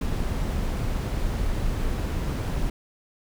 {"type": "noise", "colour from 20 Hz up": "brown", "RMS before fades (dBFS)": -26, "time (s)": [0.01, 2.7], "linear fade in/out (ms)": 5, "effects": []}